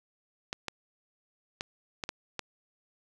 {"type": "clicks", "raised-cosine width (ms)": 0.2, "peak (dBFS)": -16, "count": 6, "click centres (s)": [0.529, 0.683, 1.609, 2.038, 2.091, 2.393], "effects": []}